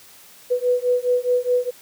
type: beating tone pair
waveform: sine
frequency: 492.1 / 496.9 Hz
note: B4 / B4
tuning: -6 / +11 cents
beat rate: 4.8 Hz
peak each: -20 dBFS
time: 0.5-1.71 s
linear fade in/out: 20 ms
effects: white hiss -47 dBFS RMS until 1.81 s + high-pass 80 Hz 12 dB/octave